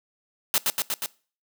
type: noise with echo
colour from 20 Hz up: white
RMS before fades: -21 dBFS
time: 0.54-0.58 s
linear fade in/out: 0 ms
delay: 120 ms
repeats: 4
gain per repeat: -2 dB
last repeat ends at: 1.06 s
effects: noise-tail reverb RT60 0.4 s tail -22 dB re dry + high-pass 200 Hz 12 dB/octave